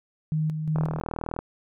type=tone with tremolo; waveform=sine; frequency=155.56 Hz; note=D#3; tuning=in tune; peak=-22 dBFS; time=0.32-1 s; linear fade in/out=0 ms; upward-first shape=square; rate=2.8 Hz; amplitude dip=45%
type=click train; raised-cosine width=1 ms; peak=-17 dBFS; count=26; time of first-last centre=0.76-1.39 s; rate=39.7 Hz
effects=none